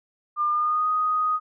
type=tone with pitch glide; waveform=sine; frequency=1200 to 1246.6 Hz; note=D6 to D#6; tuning=+37 to +3 cents; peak=-20 dBFS; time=0.36-1.4 s; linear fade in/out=50 ms; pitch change=+66 cents; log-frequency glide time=0.49-0.88 s; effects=none